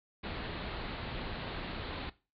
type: low-pass noise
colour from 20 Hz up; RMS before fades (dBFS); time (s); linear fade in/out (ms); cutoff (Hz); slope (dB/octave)
pink; -40; 0.23-2.1; 10; 4400; 96
effects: noise-tail reverb RT60 0.3 s tail -18 dB re dry